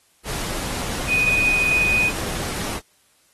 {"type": "tone in noise", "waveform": "sine", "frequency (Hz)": 2489, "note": "D#7", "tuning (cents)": 0, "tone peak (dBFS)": -16, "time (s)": [1.07, 2.12], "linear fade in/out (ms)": 50, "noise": "pink", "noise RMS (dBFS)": -28, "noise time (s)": [0.24, 2.81], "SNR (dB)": 9, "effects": ["white hiss -60 dBFS RMS until 3.33 s", "AAC 32 kbps"]}